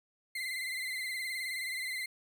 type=tone with vibrato; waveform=35% pulse; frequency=2062 Hz; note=C7; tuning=26 cents flat; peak=-33 dBFS; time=0.35-2.06 s; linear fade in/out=5 ms; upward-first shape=sine; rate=19 Hz; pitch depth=54 cents each way; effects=none